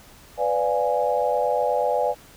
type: chord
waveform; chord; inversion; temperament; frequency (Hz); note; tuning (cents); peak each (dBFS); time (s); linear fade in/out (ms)
sine; B diminished seventh; none; equal with one note detuned; 499 / 587.3 / 698.5 / 830.6; B4 / D5 / F5 / Ab5; +18 / 0 / 0 / 0; -24 / -24 / -27 / -25; 0.37-2.15; 50
effects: pink hiss -49 dBFS RMS until 2.36 s